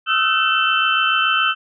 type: tone cluster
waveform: sine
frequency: 1278 / 1345 / 1527 / 2658 / 3069 Hz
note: D#6 / E6 / G6 / E7 / G7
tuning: +46 / +34 / -46 / +14 / -37 cents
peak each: -21 dBFS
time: 0.06-1.55 s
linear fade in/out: 50 ms
effects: none